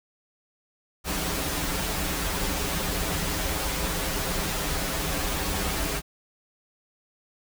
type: noise with comb filter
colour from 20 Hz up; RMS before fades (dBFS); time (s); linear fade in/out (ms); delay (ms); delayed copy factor
pink; -28; 1.04-6.02; 50; 8.5; -0.85
effects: none

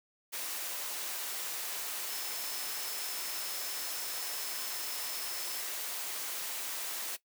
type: tone in noise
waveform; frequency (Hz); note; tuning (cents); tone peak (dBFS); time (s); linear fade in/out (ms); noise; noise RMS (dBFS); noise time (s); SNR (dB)
sine; 5250; E8; -8; -44; 2.08-5.62; 20; white; -38; 0.32-7.17; -9
effects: noise-tail reverb RT60 0.1 s tail -17 dB re dry + high-pass 400 Hz 12 dB/octave

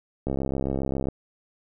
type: click train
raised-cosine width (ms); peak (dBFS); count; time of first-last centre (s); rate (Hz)
2; -14; 56; 0.27-1.086; 67.4
effects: none

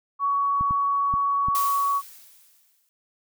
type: tone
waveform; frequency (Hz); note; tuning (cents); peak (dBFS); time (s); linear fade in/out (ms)
sine; 1123; C#6; +22; -20; 0.19-2.02; 50
type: clicks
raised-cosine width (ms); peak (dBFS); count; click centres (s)
5; -20; 4; 0.61 / 0.709 / 1.139 / 1.485
type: noise with exponential decay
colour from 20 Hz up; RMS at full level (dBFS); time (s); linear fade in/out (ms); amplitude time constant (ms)
blue; -29; 1.55-2.89; 0; 290
effects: none

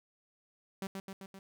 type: tone with echo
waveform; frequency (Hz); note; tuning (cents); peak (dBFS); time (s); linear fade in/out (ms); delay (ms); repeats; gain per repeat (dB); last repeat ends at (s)
sawtooth; 193.4; G3; -23; -32; 0.82-0.87; 2; 130; 4; -3; 1.39
effects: none

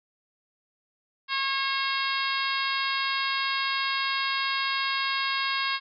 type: harmonic tone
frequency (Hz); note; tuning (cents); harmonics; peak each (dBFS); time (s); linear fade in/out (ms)
543; C#5; -36; 2 / 3 / 4 / 5 / 6 / 7 / 8 / 9; -30 / -32 / -33 / -34 / -35 / -35 / -36 / -37; 1.28-5.8; 50
effects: none

